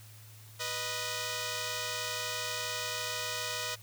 5% pulse tone pair together, 491.4 / 622.3 Hz, B4 / D#5, -9 / 0 cents, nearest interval major third, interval 409 cents, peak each -25 dBFS, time 0.59-3.76 s, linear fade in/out 20 ms, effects added 108 Hz sine -51 dBFS peak until 3.82 s + white hiss -56 dBFS RMS until 3.82 s

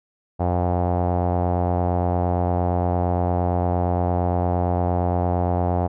sawtooth tone with low-pass filter, 88.7 Hz, F2, 27 cents sharp, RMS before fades -21 dBFS, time 0.39-5.88 s, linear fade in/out 20 ms, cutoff 750 Hz, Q 4.1, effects none

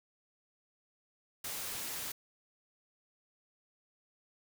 white noise, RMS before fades -40 dBFS, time 1.44-2.12 s, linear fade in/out 5 ms, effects none

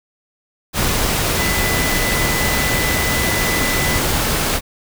sine tone in noise, 2000 Hz, B6, 21 cents sharp, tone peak -22 dBFS, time 1.35-4.01 s, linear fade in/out 50 ms, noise pink, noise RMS -18 dBFS, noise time 0.73-4.61 s, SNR -7 dB, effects none

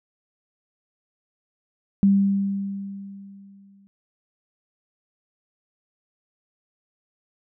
sine tone with exponential decay, 197.5 Hz, G3, 13 cents sharp, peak -12 dBFS, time 2.03-3.87 s, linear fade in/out 0 ms, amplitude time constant 400 ms, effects none

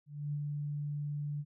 sine tone with ADSR envelope, 146.4 Hz, D3, 5 cents flat, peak -32 dBFS, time 0.06-1.45 s, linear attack 270 ms, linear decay 54 ms, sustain -2 dB, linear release 50 ms, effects none

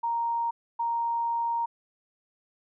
sine tone pair in turn, 932.3 / 932.3 Hz, A#5 / A#5, 0 / 0 cents, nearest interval unison, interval 0 cents, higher neither, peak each -25 dBFS, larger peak neither, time 0.03-0.51 / 0.79-1.66 s, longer second, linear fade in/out 10 ms, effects none

